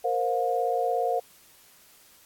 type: chord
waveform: sine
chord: Bb suspended second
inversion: none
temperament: equal with one note detuned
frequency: 466.2 / 523.3 / 713.1 Hz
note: Bb4 / C5 / F5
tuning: 0 / 0 / +36 cents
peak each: -28 / -29 / -26 dBFS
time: 0.04-1.2 s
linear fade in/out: 10 ms
effects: white hiss -56 dBFS RMS until 2.25 s + AAC 64 kbps